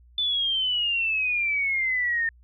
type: exponential sweep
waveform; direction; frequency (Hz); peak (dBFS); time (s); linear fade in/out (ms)
sine; down; 3523 to 1810; -22; 0.18-2.29; 2
effects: added 60 Hz sine -51 dBFS peak until 2.43 s